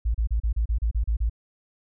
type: tone bursts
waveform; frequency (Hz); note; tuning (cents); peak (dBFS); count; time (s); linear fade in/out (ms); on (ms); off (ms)
sine; 55.7; A1; +22; -20; 10; 0.05-1.297; 10; 95; 33
effects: none